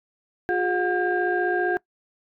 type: tone cluster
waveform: sine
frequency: 356.7 / 411.8 / 724 / 1605 Hz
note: F4 / G#4 / F#5 / G6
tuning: +37 / -15 / -38 / +40 cents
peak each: -23 / -29 / -26 / -26 dBFS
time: 0.49-1.77 s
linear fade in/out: 0 ms
effects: noise-tail reverb RT60 0.1 s tail -22 dB re dry + tanh soft clip ceiling -12 dBFS